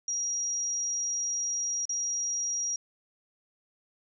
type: tone with dropouts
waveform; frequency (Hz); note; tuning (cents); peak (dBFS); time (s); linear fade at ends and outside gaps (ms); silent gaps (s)
sine; 5710; F8; +37; -28; 0.08-2.76; 2; 1.854-1.893
effects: none